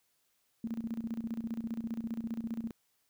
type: tone with tremolo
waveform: sine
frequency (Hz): 227.5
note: A#3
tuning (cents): -42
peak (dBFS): -32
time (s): 0.64-2.71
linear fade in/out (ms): 2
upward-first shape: square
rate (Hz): 15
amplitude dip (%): 75
effects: white hiss -75 dBFS RMS until 3.09 s